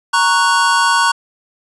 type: chord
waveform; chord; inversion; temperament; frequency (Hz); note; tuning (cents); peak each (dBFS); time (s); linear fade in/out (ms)
square; F# major; first; equal; 932.3 / 1108.7 / 1480; A#5 / C#6 / F#6; 0 / 0 / 0; -16; 0.13-1.12; 10
effects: resampled to 24000 Hz